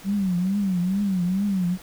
sine tone with vibrato, 189.4 Hz, F#3, 41 cents sharp, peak -20 dBFS, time 0.04-1.78 s, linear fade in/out 50 ms, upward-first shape triangle, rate 2.3 Hz, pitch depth 160 cents each way, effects pink hiss -45 dBFS RMS until 1.82 s

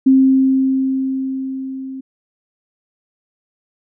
sine tone with level ramp, 265.1 Hz, C4, 23 cents sharp, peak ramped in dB -6 to -26 dBFS, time 0.06-2.01 s, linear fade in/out 10 ms, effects none

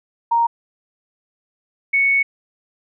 sine tone pair in turn, 932.3 / 2217 Hz, A#5 / C#7, 0 / 0 cents, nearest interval octave + minor third, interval 1500 cents, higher second, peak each -13 dBFS, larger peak neither, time 0.31-0.47 / 1.93-2.23 s, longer second, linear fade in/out 10 ms, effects none

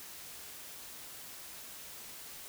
silence, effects white hiss -48 dBFS RMS until 2.48 s

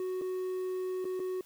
triangle tone with dropouts, 370 Hz, F#4, in tune, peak -30 dBFS, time 0-1.41 s, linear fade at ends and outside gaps 2 ms, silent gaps 0.213-0.218 / 1.045-1.052 / 1.195-1.2 s, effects white hiss -60 dBFS RMS until 1.45 s

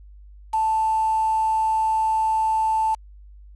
sine tone with quantisation, 880 Hz, A5, in tune, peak -18 dBFS, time 0.53-2.95 s, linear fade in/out 10 ms, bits 6, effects added 50 Hz sine -42 dBFS peak until 3.55 s + resampled to 24000 Hz

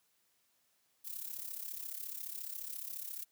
violet noise with amplitude modulation, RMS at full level -40 dBFS, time 1.04-3.25 s, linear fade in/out 20 ms, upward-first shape sine, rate 34.4 Hz, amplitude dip 75%, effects white hiss -75 dBFS RMS until 3.31 s + high-pass 80 Hz 12 dB/octave

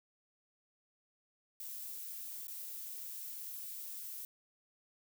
violet noise with dropouts, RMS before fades -45 dBFS, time 1.6-4.25 s, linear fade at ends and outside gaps 1 ms, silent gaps 2.471-2.481 s, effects none

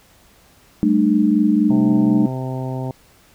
sine chord, G suspended second, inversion none, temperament equal with one note detuned, 196 / 220 / 300 Hz, G3 / A3 / D4, 0 / 0 / +37 cents, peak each -19 / -16 / -16 dBFS, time 0.83-2.26 s, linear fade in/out 0 ms
harmonic tone, 130 Hz, C3, 11 cents flat, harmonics 1 / 2 / 3 / 4 / 5 / 6 / 7, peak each -24 / -29 / -33 / -35 / -34 / -37 / -36 dBFS, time 1.7-2.91 s, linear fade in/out 2 ms
effects pink hiss -52 dBFS RMS until 3.34 s

